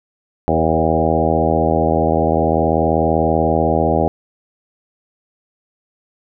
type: harmonic tone with a mistuned harmonic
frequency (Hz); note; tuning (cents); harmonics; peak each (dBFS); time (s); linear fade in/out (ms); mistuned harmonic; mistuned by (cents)
80.4; E2; -43; 1 / 2 / 3 / 4 / 5 / 6 / 7 / 8 / 9 / 10; -22 / -22 / -22 / -22 / -22 / -22 / -22 / -22 / -22 / -22; 0.48-4.08; 0; 7; -15
effects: none